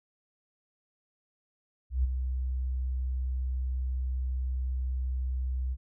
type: tone with ADSR envelope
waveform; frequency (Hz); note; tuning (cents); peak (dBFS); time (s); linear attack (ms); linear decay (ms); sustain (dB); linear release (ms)
sine; 63.9; C2; -40; -21; 1.9-5.77; 140; 19; -7; 48
effects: none